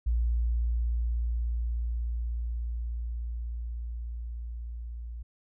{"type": "tone with level ramp", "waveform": "sine", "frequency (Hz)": 58.27, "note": "A#1", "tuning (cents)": 0, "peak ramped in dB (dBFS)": [-23, -36], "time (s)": [0.06, 5.23], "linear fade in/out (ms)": 10, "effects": []}